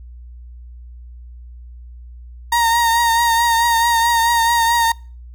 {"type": "tone with vibrato", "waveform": "35% pulse", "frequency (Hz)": 930, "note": "A#5", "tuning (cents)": -4, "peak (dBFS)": -11, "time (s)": [2.52, 4.92], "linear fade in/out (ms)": 5, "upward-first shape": "triangle", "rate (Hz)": 4.6, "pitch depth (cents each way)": 41, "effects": ["noise-tail reverb RT60 0.4 s tail -26 dB re dry", "added 60 Hz sine -34 dBFS peak until 5.34 s"]}